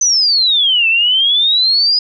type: exponential two-way sweep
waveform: sine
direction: down then up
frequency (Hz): 6180 to 2624 to 4995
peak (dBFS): -9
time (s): 0.01-1.99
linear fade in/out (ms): 5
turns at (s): 0.88
effects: none